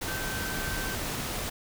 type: tone in noise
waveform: sine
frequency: 1548 Hz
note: G6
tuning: 22 cents flat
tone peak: -36 dBFS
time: 0.07-0.95 s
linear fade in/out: 10 ms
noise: pink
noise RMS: -33 dBFS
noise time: 0.01-1.5 s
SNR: -6 dB
effects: none